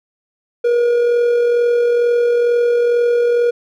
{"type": "tone with amplitude modulation", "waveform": "triangle", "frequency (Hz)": 477.9, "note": "A#4", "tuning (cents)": 43, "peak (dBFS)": -8, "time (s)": [0.64, 3.51], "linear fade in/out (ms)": 10, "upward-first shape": "sine", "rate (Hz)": 42.2, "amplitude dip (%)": 30, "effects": []}